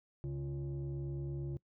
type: tone with frequency modulation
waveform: sine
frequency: 138.4 Hz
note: C#3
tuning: 2 cents flat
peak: -35 dBFS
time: 0.24-1.57 s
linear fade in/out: 0 ms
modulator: 208 Hz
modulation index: 0.74
effects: noise-tail reverb RT60 0.1 s tail -24 dB re dry + tanh soft clip ceiling -33 dBFS